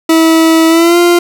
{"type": "tone with pitch glide", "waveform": "40% pulse", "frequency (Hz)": [324.4, 347.7], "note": ["E4", "F4"], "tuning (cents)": [-28, -8], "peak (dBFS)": -4, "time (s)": [0.09, 1.19], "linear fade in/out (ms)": 5, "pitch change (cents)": 120, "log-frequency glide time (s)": [0.68, 0.98], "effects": []}